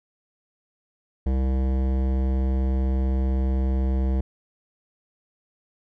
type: tone with hard clipping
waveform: sine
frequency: 65.41 Hz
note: C2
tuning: in tune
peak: -22 dBFS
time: 1.26-4.21 s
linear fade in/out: 5 ms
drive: 16 dB
effects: none